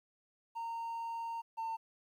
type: tone pair in turn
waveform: triangle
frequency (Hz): 921 / 903.1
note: A#5 / A5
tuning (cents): -21 / +45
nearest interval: unison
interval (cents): 34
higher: first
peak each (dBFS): -35 / -33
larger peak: second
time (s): 0.55-1.42 / 1.57-1.77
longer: first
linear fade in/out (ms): 20
effects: tanh soft clip ceiling -30 dBFS + 12-bit